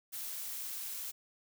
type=noise; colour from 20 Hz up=blue; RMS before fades=-41 dBFS; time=0.12-1.12 s; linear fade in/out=20 ms; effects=none